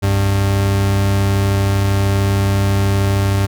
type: tone pair together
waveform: 40% pulse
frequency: 66.1 / 98.82 Hz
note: C2 / G2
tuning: +18 / +14 cents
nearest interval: perfect fifth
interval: 696 cents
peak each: -24 / -12 dBFS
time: 0.02-3.47 s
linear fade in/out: 20 ms
effects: none